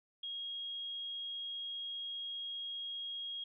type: tone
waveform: sine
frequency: 3275 Hz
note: G#7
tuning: 25 cents flat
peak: -39 dBFS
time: 0.23-3.44 s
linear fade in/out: 5 ms
effects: none